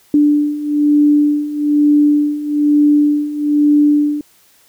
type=beating tone pair; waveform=sine; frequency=293.7 / 294.8 Hz; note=D4 / D4; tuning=0 / +7 cents; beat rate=1.1 Hz; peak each=-15 / -11 dBFS; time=0.14-4.21 s; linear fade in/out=2 ms; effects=white hiss -51 dBFS RMS until 4.68 s